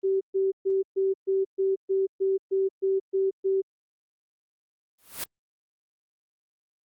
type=tone bursts; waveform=sine; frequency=385.6 Hz; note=G4; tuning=28 cents flat; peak=-21 dBFS; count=12; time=0.03-3.62 s; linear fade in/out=20 ms; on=180 ms; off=130 ms
type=noise with exponential growth; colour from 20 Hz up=white; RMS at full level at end=-28 dBFS; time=4.98-5.24 s; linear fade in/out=5 ms; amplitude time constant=55 ms
effects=Opus 24 kbps